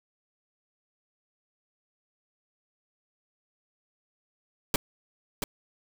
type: noise with echo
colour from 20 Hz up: pink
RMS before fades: -23 dBFS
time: 4.74-4.76 s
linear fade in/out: 2 ms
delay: 680 ms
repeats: 1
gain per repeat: -7 dB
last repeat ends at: 5.44 s
effects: none